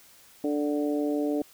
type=harmonic tone with a mistuned harmonic; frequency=146.83 Hz; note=D3; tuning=in tune; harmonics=2 / 3 / 4 / 5; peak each=-26 / -31 / -33 / -40 dBFS; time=0.44-1.42 s; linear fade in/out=2 ms; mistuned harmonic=5; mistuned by=+16 cents; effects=white hiss -55 dBFS RMS until 1.53 s